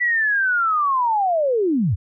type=linear sweep; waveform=sine; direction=down; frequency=1975.5 to 73.42 Hz; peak=-16 dBFS; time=0-1.96 s; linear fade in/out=20 ms; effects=none